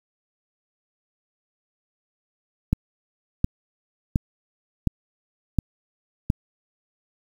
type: click train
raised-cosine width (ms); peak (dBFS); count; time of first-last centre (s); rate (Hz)
5; -6; 6; 2.73-6.301; 1.4
effects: 7-bit